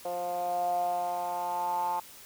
10% pulse tone with band-pass filter sweep, 176.3 Hz, F3, 17 cents sharp, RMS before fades -31 dBFS, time 0.05-2 s, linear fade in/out 5 ms, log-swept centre 610 to 920 Hz, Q 8.7, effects white hiss -50 dBFS RMS until 2.25 s

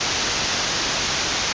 white low-pass noise, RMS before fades -23 dBFS, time 0-1.53 s, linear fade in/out 10 ms, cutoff 6700 Hz, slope 96 dB/octave, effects resampled to 16000 Hz

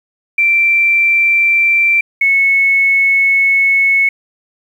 sine tone pair in turn, 2349 / 2200 Hz, D7 / C#7, 0 / -14 cents, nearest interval minor second, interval 114 cents, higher first, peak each -8 dBFS, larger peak neither, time 0.38-2.01 / 2.21-4.09 s, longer second, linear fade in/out 5 ms, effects 7-bit

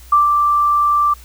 sine tone with ADSR envelope, 1174.7 Hz, D6, in tune, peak -7 dBFS, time 0.12-1.14 s, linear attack 7 ms, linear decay 140 ms, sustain -4 dB, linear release 9 ms, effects added 60 Hz sine -38 dBFS peak until 1.24 s + white hiss -45 dBFS RMS until 1.24 s

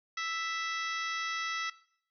harmonic tone with a mistuned harmonic, 659.3 Hz, E5, in tune, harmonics 2 / 3 / 4 / 5 / 6 / 7 / 8 / 9, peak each -37 / -37 / -44 / -44 / -45 / -49 / -46 / -47 dBFS, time 0.17-1.7 s, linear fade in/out 5 ms, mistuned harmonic 6, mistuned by -23 cents, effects noise-tail reverb RT60 0.6 s tail -18 dB re dry

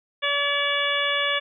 harmonic tone, 572 Hz, D5, 46 cents flat, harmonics 1 / 2 / 3 / 4 / 5 / 6, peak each -29 / -29 / -27 / -28 / -29 / -27 dBFS, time 0.22-1.4 s, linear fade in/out 20 ms, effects none

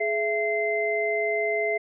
sine tone cluster, 422.1 / 668 / 2075 Hz, G#4 / E5 / C7, +28 / +23 / -15 cents, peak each -27 dBFS, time 0-1.78 s, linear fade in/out 10 ms, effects none

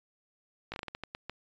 slowing click train, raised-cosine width 0.3 ms, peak -22 dBFS, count 10, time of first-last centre 0.72-1.296 s, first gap 18 ms, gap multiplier 1.3, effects resampled to 16000 Hz

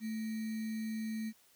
sine tone with sample-and-hold, 220 Hz, A3, in tune, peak -35 dBFS, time 0-1.33 s, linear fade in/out 50 ms, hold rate 2100 Hz, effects white hiss -66 dBFS RMS until 1.55 s + high-pass 60 Hz 12 dB/octave

